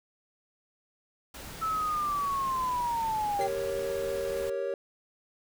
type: noise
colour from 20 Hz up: pink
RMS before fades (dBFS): -43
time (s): 1.34-4.5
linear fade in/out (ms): 5
type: linear sweep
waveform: sine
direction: down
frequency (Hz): 1318.5 to 777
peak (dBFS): -27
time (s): 1.61-3.48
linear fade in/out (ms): 20
type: chord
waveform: triangle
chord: G diminished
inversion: none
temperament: equal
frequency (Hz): 392 / 466.2 / 554.4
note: G4 / Bb4 / Db5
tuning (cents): 0 / 0 / 0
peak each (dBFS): -33 / -33 / -30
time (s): 3.39-4.74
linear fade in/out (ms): 2
type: tone with exponential decay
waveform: sawtooth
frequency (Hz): 2063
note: C7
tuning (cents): -25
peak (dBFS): -33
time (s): 3.41-3.57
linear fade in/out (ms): 0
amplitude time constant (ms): 34
effects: none